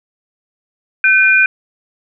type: tone pair together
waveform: sine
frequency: 1529.5 / 2425 Hz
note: G6 / D#7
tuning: -43 / -45 cents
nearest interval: minor sixth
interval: 798 cents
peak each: -10 dBFS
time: 1.04-1.46 s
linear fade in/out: 2 ms
effects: none